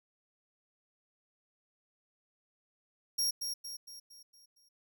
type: tone with echo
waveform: sawtooth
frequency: 5588 Hz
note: F8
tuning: in tune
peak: -26 dBFS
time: 3.18-3.31 s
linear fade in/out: 10 ms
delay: 230 ms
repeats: 6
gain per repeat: -6 dB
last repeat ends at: 4.69 s
effects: none